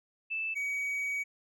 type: tone pair in turn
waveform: sine / triangle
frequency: 2637 / 2262 Hz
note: E7 / C#7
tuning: 0 / +34 cents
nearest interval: minor third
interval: 266 cents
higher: first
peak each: -31 / -29 dBFS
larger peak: second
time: 0.3-0.55 / 0.55-1.24 s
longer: second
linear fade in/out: 20 ms
effects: none